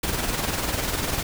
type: noise with tremolo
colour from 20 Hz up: pink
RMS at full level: -24 dBFS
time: 0.03-1.23 s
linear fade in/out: 5 ms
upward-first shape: sine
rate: 20 Hz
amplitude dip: 50%
effects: none